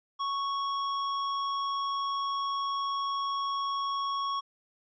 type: tone with tanh clipping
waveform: sine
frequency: 1108.7 Hz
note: C#6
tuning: in tune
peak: -31 dBFS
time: 0.19-4.41 s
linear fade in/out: 20 ms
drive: 17 dB
effects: resampled to 16000 Hz